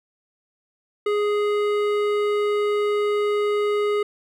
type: tone with hard clipping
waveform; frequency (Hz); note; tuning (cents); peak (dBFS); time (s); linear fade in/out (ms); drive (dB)
sine; 415.3; G#4; 0; -21; 1.06-4.03; 5; 13
effects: none